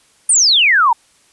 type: exponential sweep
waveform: sine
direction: down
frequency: 9430 to 885 Hz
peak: -8 dBFS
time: 0.29-0.93 s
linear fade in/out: 5 ms
effects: white hiss -53 dBFS RMS until 1.32 s + resampled to 24000 Hz